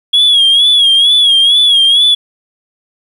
sine tone with vibrato, 3324 Hz, G#7, 1 cent sharp, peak -3 dBFS, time 0.13-2.15 s, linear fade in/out 10 ms, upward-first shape sine, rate 2.2 Hz, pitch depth 79 cents each way, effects tanh soft clip ceiling -3 dBFS + 7-bit

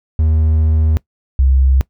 triangle / sine tone pair in turn, 78.6 / 66.11 Hz, D#2 / C2, +18 / +19 cents, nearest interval minor third, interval 299 cents, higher first, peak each -8 dBFS, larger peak neither, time 0.19-0.97 / 1.39-1.81 s, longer first, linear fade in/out 0 ms, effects noise-tail reverb RT60 0.1 s tail -21 dB re dry

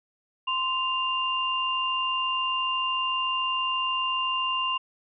sine tone pair together, 1040.8 / 2794 Hz, C6 / F7, -9 / 0 cents, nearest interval octave + perfect fourth, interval 1709 cents, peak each -27 dBFS, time 0.47-4.78 s, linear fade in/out 10 ms, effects none

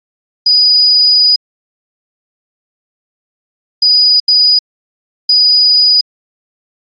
sine tone bursts at uneven times, 4938 Hz, D#8, 14 cents flat, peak -5 dBFS, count 4, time 0.46-1.36 / 3.82-4.2 / 4.28-4.59 / 5.29-6.01 s, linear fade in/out 5 ms, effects AAC 48 kbps

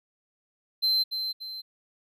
triangle tone with echo, 4100 Hz, C8, 36 cents flat, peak -20 dBFS, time 0.82-1.04 s, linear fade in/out 20 ms, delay 290 ms, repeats 2, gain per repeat -7 dB, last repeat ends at 1.62 s, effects none

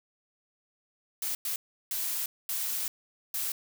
blue noise bursts at uneven times, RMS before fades -32 dBFS, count 5, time 1.22-1.35 / 1.45-1.56 / 1.91-2.26 / 2.49-2.88 / 3.34-3.52 s, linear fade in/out 2 ms, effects none

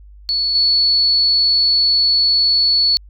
sine tone with level steps, 4419 Hz, C#8, 6 cents flat, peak -15 / -11 dBFS, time 0.29-2.97 s, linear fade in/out 0 ms, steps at 0.55 s, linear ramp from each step 2 ms, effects added 50 Hz sine -38 dBFS peak until 3.09 s

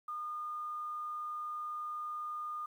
sine tone with quantisation, 1218 Hz, D#6, 37 cents flat, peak -37 dBFS, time 0.08-2.66 s, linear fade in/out 5 ms, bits 11, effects none

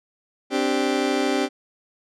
30% pulse chord, C suspended second, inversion none, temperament just, 261.6 / 294.3 / 392.4 Hz, C4 / D4 / G4, 0 / +4 / +2 cents, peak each -22 dBFS, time 0.5-1.49 s, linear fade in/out 50 ms, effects low-pass 7000 Hz 12 dB/octave

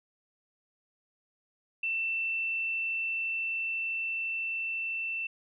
sine tone with level ramp, 2677 Hz, E7, 26 cents sharp, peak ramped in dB -28 to -31 dBFS, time 1.83-5.27 s, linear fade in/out 5 ms, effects none

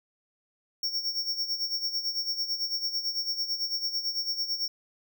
square tone with tremolo, 5490 Hz, F8, 31 cents flat, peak -26 dBFS, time 0.83-4.68 s, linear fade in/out 2 ms, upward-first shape sine, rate 9 Hz, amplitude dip 70%, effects none

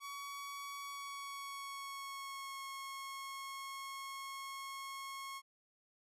sawtooth tone with pitch glide, 1127 to 1089.9 Hz, C#6 to C#6, +28 to -30 cents, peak -40 dBFS, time 0-5.42 s, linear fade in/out 50 ms, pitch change -58 cents, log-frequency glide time 0.83-2.64 s, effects resampled to 32000 Hz

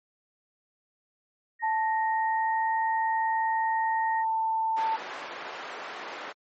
sine tone, 1864.7 Hz, A#6, in tune, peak -32 dBFS, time 1.59-4.25 s, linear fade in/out 50 ms
sine tone with pitch glide, 880 to 890.2 Hz, A5 to A5, 0 to +20 cents, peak -24 dBFS, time 1.62-4.97 s, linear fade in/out 20 ms, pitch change +20 cents, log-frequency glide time 1.9-2.77 s
white band-pass noise, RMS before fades -39 dBFS, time 4.76-6.33 s, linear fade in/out 20 ms, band 460 to 1600 Hz, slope 12 dB/octave
effects MP3 32 kbps

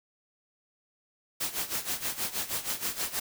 white noise with tremolo, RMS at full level -30 dBFS, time 1.4-3.2 s, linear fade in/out 10 ms, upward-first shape sine, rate 6.3 Hz, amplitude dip 80%, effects none

